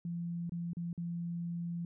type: tone with dropouts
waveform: sine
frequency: 171.1 Hz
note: F3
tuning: 35 cents flat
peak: -35 dBFS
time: 0.05-1.85 s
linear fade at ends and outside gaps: 2 ms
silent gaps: 0.495-0.52 / 0.733-0.769 / 0.93-0.977 s
effects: none